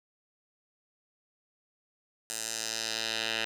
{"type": "tone with band-pass filter sweep", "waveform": "10% pulse", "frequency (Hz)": 112.1, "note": "A2", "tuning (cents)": 33, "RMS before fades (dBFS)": -34, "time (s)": [2.3, 3.45], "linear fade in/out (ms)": 0, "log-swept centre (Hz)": [8300, 2900], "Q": 1.6, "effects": []}